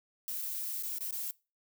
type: noise with dropouts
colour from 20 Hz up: violet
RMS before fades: -37 dBFS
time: 0.28-1.31 s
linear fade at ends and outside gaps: 0 ms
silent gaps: 0.417-0.421 / 0.825-0.834 / 0.984-1.008 / 1.109-1.125 s
effects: noise-tail reverb RT60 0.3 s tail -23 dB re dry